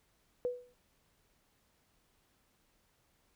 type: tone with exponential decay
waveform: sine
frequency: 492.8 Hz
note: B4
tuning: 4 cents flat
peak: -28 dBFS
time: 0.45-0.74 s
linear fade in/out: 0 ms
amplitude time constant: 61 ms
effects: pink hiss -73 dBFS RMS until 3.35 s